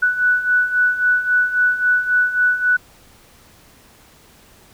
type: beating tone pair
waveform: sine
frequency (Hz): 1480 / 1483.7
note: F#6 / F#6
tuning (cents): 0 / +4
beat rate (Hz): 3.7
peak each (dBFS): -20 / -15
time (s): 0.02-2.77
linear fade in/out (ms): 10
effects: pink hiss -49 dBFS RMS until 4.73 s